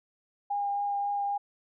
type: tone with vibrato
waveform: sine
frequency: 809 Hz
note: G#5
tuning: 46 cents flat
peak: -27 dBFS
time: 0.5-1.38 s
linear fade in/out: 10 ms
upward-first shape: triangle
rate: 3.7 Hz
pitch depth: 12 cents each way
effects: none